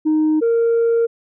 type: tone pair in turn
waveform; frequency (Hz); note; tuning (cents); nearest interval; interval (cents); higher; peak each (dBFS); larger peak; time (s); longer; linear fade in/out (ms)
sine; 309.9 / 462.9; D#4 / A#4; -7 / -12; perfect fifth; 695; second; -11; neither; 0.05-0.41 / 0.41-1.07; second; 20
effects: tanh soft clip ceiling -11 dBFS